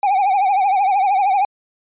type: tone with vibrato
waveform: triangle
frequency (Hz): 784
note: G5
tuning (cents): 0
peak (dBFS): -11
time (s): 0.03-1.45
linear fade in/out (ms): 2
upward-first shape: triangle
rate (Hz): 13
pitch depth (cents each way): 120
effects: resampled to 8000 Hz